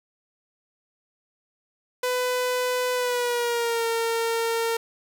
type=tone with pitch glide; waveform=sawtooth; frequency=500 to 458.5 Hz; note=B4 to A#4; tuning=+21 to -29 cents; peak=-19 dBFS; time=2.03-4.77 s; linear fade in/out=5 ms; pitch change=-150 cents; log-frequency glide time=2.94-3.86 s; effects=none